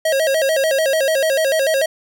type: tone with vibrato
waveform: square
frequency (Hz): 588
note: D5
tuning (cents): +2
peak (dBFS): -15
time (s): 0.05-1.86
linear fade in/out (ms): 5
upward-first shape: square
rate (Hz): 6.8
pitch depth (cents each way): 140
effects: none